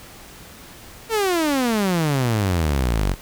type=exponential sweep; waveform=sawtooth; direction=down; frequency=464.6 to 43.65 Hz; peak=-14 dBFS; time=1.09-3.16 s; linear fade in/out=50 ms; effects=pink hiss -42 dBFS RMS until 3.21 s